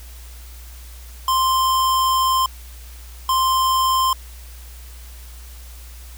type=tone bursts at uneven times; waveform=square; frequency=1046.5 Hz; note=C6; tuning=in tune; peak=-16 dBFS; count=2; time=1.28-2.46 / 3.29-4.13 s; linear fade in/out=2 ms; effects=added 60 Hz sine -36 dBFS peak until 6.17 s + white hiss -45 dBFS RMS until 6.17 s